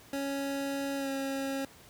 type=tone with pitch glide; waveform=25% pulse; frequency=277.2 to 272 Hz; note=C#4 to C#4; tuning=0 to -33 cents; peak=-28 dBFS; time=0.13-1.65 s; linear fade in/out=2 ms; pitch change=-33 cents; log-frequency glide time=0.97-1.09 s; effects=pink hiss -55 dBFS RMS until 1.89 s + high-pass 60 Hz 12 dB/octave